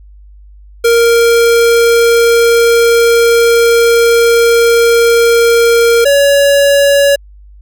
square tone pair in turn, 466.2 / 564 Hz, A#4 / C#5, 0 / +30 cents, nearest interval minor third, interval 330 cents, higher second, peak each -6 dBFS, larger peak neither, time 0.84-6.05 / 6.05-7.16 s, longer first, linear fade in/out 10 ms, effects added 50 Hz sine -34 dBFS peak until 7.61 s

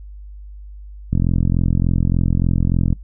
click train, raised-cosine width 5 ms, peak -5 dBFS, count 79, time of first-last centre 1.13-2.927 s, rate 43.4 Hz, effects noise-tail reverb RT60 0.1 s tail -21 dB re dry + added 50 Hz sine -33 dBFS peak until 3.03 s

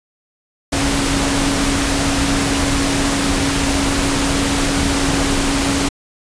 sine tone in noise, 277.2 Hz, C#4, in tune, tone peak -19 dBFS, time 0.72-5.89 s, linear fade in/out 10 ms, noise pink, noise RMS -18 dBFS, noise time 0.72-5.89 s, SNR -4 dB, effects resampled to 22050 Hz

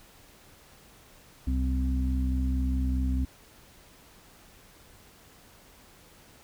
harmonic tone with a mistuned harmonic, 64.7 Hz, C2, 19 cents flat, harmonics 1 / 2 / 3 / 4, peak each -25 / -40 / -39 / -32 dBFS, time 1.47-3.25 s, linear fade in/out 5 ms, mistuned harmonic 1, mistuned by +34 cents, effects pink hiss -55 dBFS RMS until 6.43 s

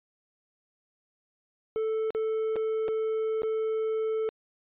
triangle tone with dropouts, 440 Hz, A4, in tune, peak -24 dBFS, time 1.76-4.29 s, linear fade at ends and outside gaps 0 ms, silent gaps 2.105-2.149 / 2.558-2.564 / 2.881-2.886 / 3.42-3.433 s, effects resampled to 8000 Hz

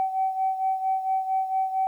sine beating tone pair, 762 / 766.4 Hz, G5 / G5, -49 / -39 cents, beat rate 4.4 Hz, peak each -23 / -29 dBFS, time 0-1.87 s, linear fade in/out 0 ms, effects tanh soft clip ceiling -15 dBFS + 10-bit

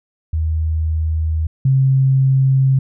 sine tone pair in turn, 79.4 / 133.53 Hz, D#2 / C3, +36 / +36 cents, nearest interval major sixth, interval 900 cents, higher second, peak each -15 / -10 dBFS, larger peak second, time 0.33-1.47 / 1.65-2.79 s, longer neither, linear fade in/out 5 ms, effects none

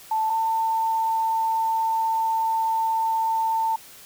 sine tone pair in turn, 880 / 895.9 Hz, A5 / A5, 0 / +31 cents, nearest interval unison, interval 31 cents, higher second, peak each -20 dBFS, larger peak neither, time 0.11-0.3 / 0.3-3.76 s, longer second, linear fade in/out 5 ms, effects white hiss -46 dBFS RMS until 4.05 s

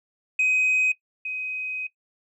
sine tone pair in turn, 2518 / 2518 Hz, D#7 / D#7, +20 / +20 cents, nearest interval unison, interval 0 cents, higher neither, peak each -16 / -27 dBFS, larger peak first, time 0.39-0.92 / 1.25-1.87 s, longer second, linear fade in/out 5 ms, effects noise-tail reverb RT60 0.1 s tail -20 dB re dry + tanh soft clip ceiling -16 dBFS

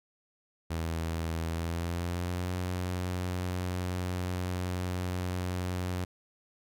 sawtooth tone with pitch glide, 82.1 to 90.57 Hz, E2 to F#2, -6 to -36 cents, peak -27 dBFS, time 0.7-6.05 s, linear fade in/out 10 ms, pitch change +170 cents, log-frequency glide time 1.47-2.49 s, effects none

